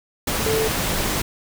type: tone in noise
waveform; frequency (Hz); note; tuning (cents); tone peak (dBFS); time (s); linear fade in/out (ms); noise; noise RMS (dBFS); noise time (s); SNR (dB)
sine; 440.4; A4; +2; -20; 0.46-0.68; 5; pink; -23; 0.27-1.22; 0
effects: none